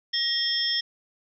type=tone cluster; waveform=sine; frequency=1889 / 3261 / 3533 / 5320 Hz; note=A#6 / G#7 / A7 / E8; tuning=+22 / -32 / +6 / +15 cents; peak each=-32 / -27 / -34 / -26 dBFS; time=0.13-0.81 s; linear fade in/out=10 ms; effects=none